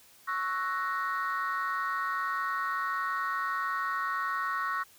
sine chord, F# dominant seventh, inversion second, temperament equal, 1108.7 / 1318.5 / 1480 / 1864.7 Hz, C#6 / E6 / F#6 / A#6, 0 / 0 / 0 / 0 cents, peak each -31 / -34 / -35 / -35 dBFS, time 0.27-4.84 s, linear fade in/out 20 ms, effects tanh soft clip ceiling -23 dBFS + white hiss -58 dBFS RMS until 4.98 s

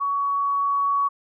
sine tone with level ramp, 1124 Hz, C#6, 24 cents sharp, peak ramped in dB -21 to -18 dBFS, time 0-1.09 s, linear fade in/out 20 ms, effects none

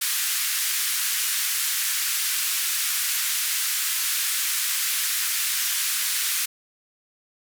white band-pass noise, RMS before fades -25 dBFS, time 0.01-6.46 s, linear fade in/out 10 ms, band 1400 to 15000 Hz, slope 24 dB/octave, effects none

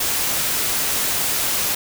white noise, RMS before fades -21 dBFS, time 0-1.75 s, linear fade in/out 5 ms, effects none

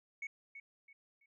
sine tone with echo, 2217 Hz, C#7, in tune, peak -37 dBFS, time 0.22-0.27 s, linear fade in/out 5 ms, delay 330 ms, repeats 3, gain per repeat -10 dB, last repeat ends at 1.26 s, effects tanh soft clip ceiling -37 dBFS

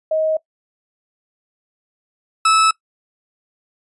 sine / 40% pulse tone pair in turn, 630 / 1305.2 Hz, D#5 / E6, +21 / -18 cents, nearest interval octave + minor second, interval 1261 cents, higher second, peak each -15 / -10 dBFS, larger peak second, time 0.11-0.37 / 2.45-2.71 s, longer neither, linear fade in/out 5 ms, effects noise-tail reverb RT60 0.1 s tail -20 dB re dry + resampled to 24000 Hz

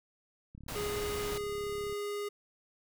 click train, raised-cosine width 5 ms, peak -37 dBFS, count 49, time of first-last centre 0.55-1.925 s, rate 34.9 Hz
pink noise, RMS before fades -40 dBFS, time 0.68-1.38 s, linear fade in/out 5 ms
square tone with pitch glide, 413.9 to 410.8 Hz, G#4 to G#4, -6 to -19 cents, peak -35 dBFS, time 0.75-2.29 s, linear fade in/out 10 ms, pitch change -13 cents, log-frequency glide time 1.19-1.52 s
effects none

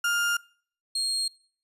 35% pulse tone pair in turn, 1407 / 4243 Hz, F6 / C8, +12 / +23 cents, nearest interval octave + perfect fifth, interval 1911 cents, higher second, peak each -21 / -24 dBFS, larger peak first, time 0.04-0.37 / 0.95-1.28 s, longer neither, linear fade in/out 5 ms, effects noise-tail reverb RT60 0.5 s tail -24 dB re dry + resampled to 32000 Hz

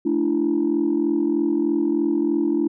sine chord, A suspended fourth, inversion none, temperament equal with one note detuned, 220 / 293.7 / 336.9 Hz, A3 / D4 / E4, 0 / 0 / +38 cents, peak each -26 / -20 / -20 dBFS, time 0.05-2.68 s, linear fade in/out 10 ms, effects tanh soft clip ceiling -12 dBFS

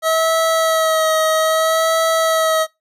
25% pulse tone with vibrato, 642 Hz, E5, 46 cents flat, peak -10 dBFS, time 0.02-2.67 s, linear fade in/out 50 ms, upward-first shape sine, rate 0.62 Hz, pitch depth 24 cents each way, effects noise-tail reverb RT60 0.2 s tail -23 dB re dry + resampled to 32000 Hz

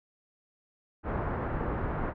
pink low-pass noise, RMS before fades -32 dBFS, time 1.03-2.14 s, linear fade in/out 50 ms, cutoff 1500 Hz, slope 24 dB/octave, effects none

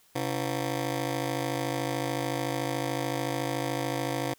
15% pulse ring-modulated tone, 207.7 Hz, G#3, in tune, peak -19 dBFS, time 0.15-4.34 s, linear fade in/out 10 ms, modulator 77 Hz, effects white hiss -62 dBFS RMS until 4.38 s

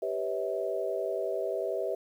sine chord, C# half-diminished seventh, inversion second, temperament equal with one note detuned, 392 / 493.9 / 554.4 / 645.7 Hz, G4 / B4 / C#5 / E5, 0 / 0 / 0 / -36 cents, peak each -34 / -35 / -37 / -33 dBFS, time 0.02-1.95 s, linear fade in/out 5 ms, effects 10-bit

